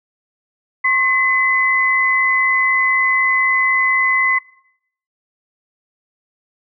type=tone pair together; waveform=sine; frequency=1074 / 2024 Hz; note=C6 / B6; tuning=+45 / +42 cents; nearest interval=major seventh; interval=1097 cents; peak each=-19 / -13 dBFS; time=0.84-4.39 s; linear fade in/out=10 ms; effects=noise-tail reverb RT60 0.7 s tail -21 dB re dry